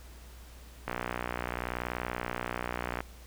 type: click train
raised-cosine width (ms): 0.5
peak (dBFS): -17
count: 130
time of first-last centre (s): 0.88-3.005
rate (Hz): 60.7
effects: added 60 Hz sine -48 dBFS peak until 3.26 s + pink hiss -55 dBFS RMS until 3.26 s